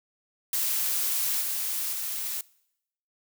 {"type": "noise with level steps", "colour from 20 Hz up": "blue", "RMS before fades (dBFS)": [-27, -30, -32], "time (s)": [0.53, 2.41], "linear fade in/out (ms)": 2, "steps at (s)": [1.4, 1.92], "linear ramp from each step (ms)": 20, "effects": ["noise-tail reverb RT60 0.8 s tail -23 dB re dry"]}